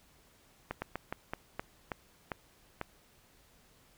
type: slowing click train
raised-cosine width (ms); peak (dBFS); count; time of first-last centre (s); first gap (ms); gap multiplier
0.5; -20; 9; 0.71-2.814; 110; 1.24
effects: pink hiss -64 dBFS RMS until 3.97 s